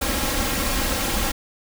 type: noise with comb filter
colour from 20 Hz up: pink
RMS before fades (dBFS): -23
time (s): 0.01-1.32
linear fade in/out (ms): 10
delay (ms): 3.7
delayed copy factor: +0.65
effects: none